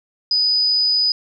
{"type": "tone", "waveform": "sine", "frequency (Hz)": 4978, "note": "D#8", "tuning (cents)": 0, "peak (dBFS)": -14, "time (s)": [0.31, 1.12], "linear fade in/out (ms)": 2, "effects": []}